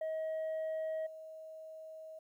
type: tone with level steps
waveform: sine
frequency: 635 Hz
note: D#5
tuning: 35 cents sharp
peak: -32 / -46 dBFS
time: 0.01-2.19 s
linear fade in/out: 5 ms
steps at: 1.06 s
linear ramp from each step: 10 ms
effects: tanh soft clip ceiling -34 dBFS + 12-bit